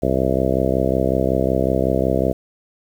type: harmonic tone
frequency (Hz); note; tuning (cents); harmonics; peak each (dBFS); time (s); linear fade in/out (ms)
65.41; C2; 0; 1 / 2 / 3 / 4 / 5 / 6 / 7 / 8 / 9 / 10; -25 / -25 / -25 / -25 / -25 / -25 / -25 / -25 / -25 / -25; 0.02-2.33; 10
effects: 8-bit